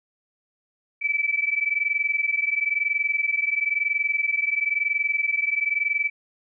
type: tone pair together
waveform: sine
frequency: 2298 / 2319 Hz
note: D7 / D7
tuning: -38 / -22 cents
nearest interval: unison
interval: 16 cents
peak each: -24 dBFS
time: 1.01-6.1 s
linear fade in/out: 20 ms
effects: none